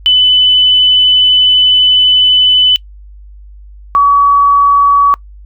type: tone pair in turn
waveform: sine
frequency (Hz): 3004 / 1134.4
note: F#7 / C#6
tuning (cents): +26 / +40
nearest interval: octave + perfect fourth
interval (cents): 1686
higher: first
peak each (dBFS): -4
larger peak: neither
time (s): 0.06-2.76 / 3.95-5.14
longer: first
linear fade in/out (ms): 0
effects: noise-tail reverb RT60 0.1 s tail -24 dB re dry + added 50 Hz sine -31 dBFS peak until 5.45 s